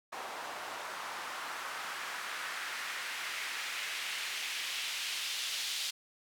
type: noise with band-pass filter sweep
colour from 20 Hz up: white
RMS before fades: -39 dBFS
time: 0.12-5.91 s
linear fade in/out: 10 ms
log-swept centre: 840 to 3700 Hz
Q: 1.4
effects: none